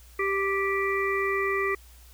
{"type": "harmonic tone", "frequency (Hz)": 392, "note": "G4", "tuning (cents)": 0, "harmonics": [1, 3, 5, 6], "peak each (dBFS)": [-27, -30, -29, -34], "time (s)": [0.19, 1.75], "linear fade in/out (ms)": 5, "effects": ["added 60 Hz sine -49 dBFS peak until 2.13 s", "white hiss -56 dBFS RMS until 2.13 s"]}